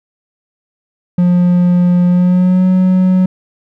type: tone with pitch glide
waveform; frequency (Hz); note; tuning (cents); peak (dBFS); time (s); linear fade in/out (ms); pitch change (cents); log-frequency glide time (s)
triangle; 177.4 to 185.04; F3 to F#3; +27 to 0; -5; 1.18-3.26; 5; +73; 2.07-2.66
effects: none